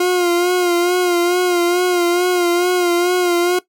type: tone with vibrato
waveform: 40% pulse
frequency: 354.3 Hz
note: F4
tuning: 25 cents sharp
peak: -12 dBFS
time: 0-3.59 s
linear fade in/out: 5 ms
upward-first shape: sine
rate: 2.3 Hz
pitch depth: 42 cents each way
effects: noise-tail reverb RT60 0.1 s tail -17 dB re dry